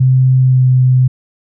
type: tone with pitch glide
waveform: sine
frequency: 129.7 to 128.06 Hz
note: C3 to C3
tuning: -15 to -37 cents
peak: -6 dBFS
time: 0-1.08 s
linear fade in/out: 10 ms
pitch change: -22 cents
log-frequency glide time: 0.38-0.73 s
effects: none